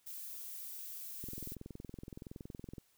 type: noise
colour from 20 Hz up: violet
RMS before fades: -46 dBFS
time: 0.06-1.55 s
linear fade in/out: 10 ms
type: click train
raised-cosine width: 3 ms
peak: -33 dBFS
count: 34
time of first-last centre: 1.24-2.782 s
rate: 21.4 Hz
effects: white hiss -72 dBFS RMS until 2.97 s